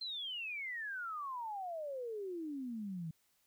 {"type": "exponential sweep", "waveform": "sine", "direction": "down", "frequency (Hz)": [4186, 155.56], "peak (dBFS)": -39, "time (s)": [0.01, 3.11], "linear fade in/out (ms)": 5, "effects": ["white hiss -75 dBFS RMS until 3.46 s"]}